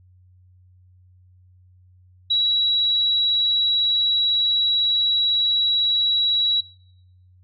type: tone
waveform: sine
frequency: 3894 Hz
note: B7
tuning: 25 cents flat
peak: -16 dBFS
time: 2.3-6.61 s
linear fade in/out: 10 ms
effects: noise-tail reverb RT60 0.8 s tail -24 dB re dry + added 91 Hz sine -50 dBFS peak until 7.43 s